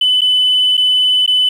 sine tone with dropouts, 3006 Hz, F#7, 27 cents sharp, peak -8 dBFS, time 0.01-1.49 s, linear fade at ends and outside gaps 5 ms, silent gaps 0.209-0.216 / 0.77-0.776 / 1.263-1.276 s, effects tanh soft clip ceiling -5 dBFS + 7-bit

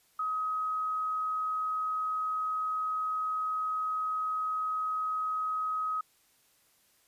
sine tone, 1266 Hz, D#6, 30 cents sharp, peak -29 dBFS, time 0.19-6.01 s, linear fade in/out 5 ms, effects white hiss -67 dBFS RMS until 7.07 s + resampled to 32000 Hz

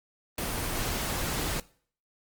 pink noise, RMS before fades -31 dBFS, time 0.38-1.6 s, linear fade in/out 2 ms, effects noise-tail reverb RT60 0.5 s tail -21 dB re dry + Opus 24 kbps

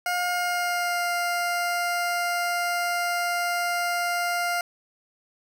20% pulse tone with pitch glide, 713 to 700.3 Hz, F5 to F5, +36 to +5 cents, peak -19 dBFS, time 0.06-4.61 s, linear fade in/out 2 ms, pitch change -31 cents, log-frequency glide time 0.29-1.1 s, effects none

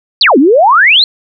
sine exponential two-way sweep, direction down then up, 4930 to 246.9 to 4308 Hz, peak -3 dBFS, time 0.21-1.04 s, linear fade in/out 2 ms, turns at 0.38 s, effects none

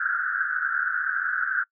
pink band-pass noise, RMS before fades -26 dBFS, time 0-1.64 s, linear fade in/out 10 ms, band 1400 to 1600 Hz, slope 96 dB/octave, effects noise-tail reverb RT60 0.1 s tail -24 dB re dry

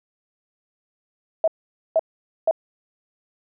sine tone bursts, 647 Hz, E5, 32 cents flat, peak -14 dBFS, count 3, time 1.44-2.511 s, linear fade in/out 2 ms, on 37 ms, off 480 ms, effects none

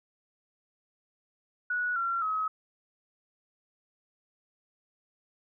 sine tone with pitch steps, 1466 / 1367.8 / 1276.2 Hz, F#6 / F6 / D#6, -16 / -36 / +44 cents, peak -27 dBFS, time 1.7-2.48 s, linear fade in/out 5 ms, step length 260 ms, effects none

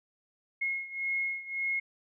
sine beating tone pair, 2161 / 2162.8 Hz, C#7 / C#7, -45 / -43 cents, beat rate 1.8 Hz, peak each -32 / -35 dBFS, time 0.61-1.8 s, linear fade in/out 10 ms, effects none

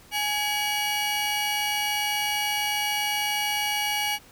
35% pulse tone cluster, 835 / 2274 / 2889 Hz, G#5 / C#7 / F#7, +9 / +44 / -42 cents, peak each -27 dBFS, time 0.11-4.19 s, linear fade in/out 50 ms, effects pink hiss -52 dBFS RMS until 4.31 s

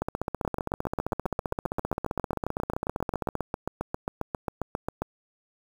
two click trains, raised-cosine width 1 ms, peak -14 / -14 dBFS, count 35 / 52, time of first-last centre 0.45-5.02 / 0.02-3.353 s, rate 7.44 / 15.3 Hz, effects 7-bit

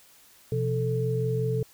sine tone cluster, 126.3 / 171.9 / 439.7 Hz, B2 / F3 / A4, +39 / -27 / -1 cents, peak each -26 / -34 / -28 dBFS, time 0.52-1.63 s, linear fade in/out 2 ms, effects white hiss -56 dBFS RMS until 1.73 s

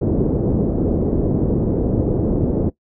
white low-pass noise, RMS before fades -18 dBFS, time 0.01-2.7 s, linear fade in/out 10 ms, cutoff 410 Hz, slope 24 dB/octave, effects noise-tail reverb RT60 0.1 s tail -18 dB re dry

